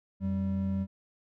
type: tone pair together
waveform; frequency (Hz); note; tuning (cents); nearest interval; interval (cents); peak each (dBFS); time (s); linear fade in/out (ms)
triangle; 88.81 / 193.7; F2 / G3; +30 / -20; octave + major second; 1350; -31 / -27; 0.2-0.87; 50
effects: none